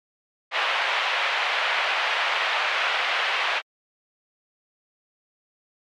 white band-pass noise, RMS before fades -24 dBFS, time 0.51-3.62 s, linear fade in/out 50 ms, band 600 to 3000 Hz, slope 24 dB/octave, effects MP3 96 kbps

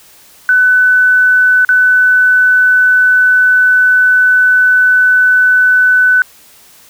sine tone with dropouts, 1500 Hz, F#6, 23 cents sharp, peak -5 dBFS, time 0.49-6.22 s, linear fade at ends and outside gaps 1 ms, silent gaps 1.649-1.69 s, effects white hiss -42 dBFS RMS until 6.89 s

